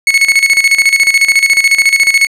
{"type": "tone with tremolo", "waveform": "40% pulse", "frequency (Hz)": 2200, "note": "C#7", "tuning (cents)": -14, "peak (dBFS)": -3, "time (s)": [0.07, 2.27], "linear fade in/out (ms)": 2, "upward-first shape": "square", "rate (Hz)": 14, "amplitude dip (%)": 70, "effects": ["low-pass 10000 Hz 12 dB/octave"]}